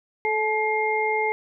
sine tone cluster, 434.5 / 860 / 2121 Hz, A4 / A5 / C7, -22 / -40 / +23 cents, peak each -25 dBFS, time 0.25-1.32 s, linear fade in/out 0 ms, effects none

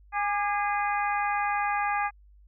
harmonic tone with a mistuned harmonic, 410.5 Hz, G#4, 20 cents flat, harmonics 2 / 3 / 4 / 5 / 6, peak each -27 / -31 / -33 / -35 / -37 dBFS, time 0.12-2.11 s, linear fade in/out 50 ms, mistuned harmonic 3, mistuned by -47 cents, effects added 50 Hz sine -52 dBFS peak until 2.47 s

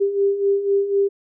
sine beating tone pair, 395 / 399 Hz, G4 / G4, +13 / +31 cents, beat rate 4 Hz, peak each -23 / -17 dBFS, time 0-1.09 s, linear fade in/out 20 ms, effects none

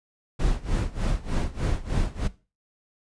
brown noise with tremolo, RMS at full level -22 dBFS, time 0.39-2.28 s, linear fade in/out 10 ms, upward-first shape sine, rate 3.3 Hz, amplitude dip 90%, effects noise-tail reverb RT60 0.3 s tail -17 dB re dry + resampled to 22050 Hz

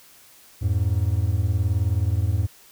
triangle beating tone pair, 86.1 / 105.1 Hz, F2 / G#2, -24 / +21 cents, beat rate 19 Hz, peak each -20 dBFS, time 0.61-2.47 s, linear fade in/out 20 ms, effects white hiss -51 dBFS RMS until 2.71 s

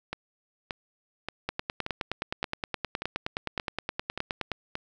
two click trains, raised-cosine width 0.3 ms, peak -13 / -16 dBFS, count 30 / 9, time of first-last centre 1.49-4.517 / 0.13-4.754 s, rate 9.58 / 1.73 Hz, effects none

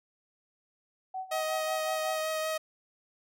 sine tone with tremolo, 754 Hz, F#5, 32 cents sharp, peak -32 dBFS, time 1.14-2.21 s, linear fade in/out 5 ms, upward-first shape sine, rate 5.5 Hz, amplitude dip 85%
sawtooth tone with vibrato, 630 Hz, D#5, 21 cents sharp, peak -26 dBFS, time 1.31-2.58 s, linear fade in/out 10 ms, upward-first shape triangle, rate 5.3 Hz, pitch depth 13 cents each way
effects none

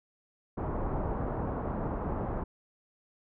pink low-pass noise, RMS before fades -33 dBFS, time 0.57-2.44 s, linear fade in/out 10 ms, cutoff 1100 Hz, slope 24 dB/octave, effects none

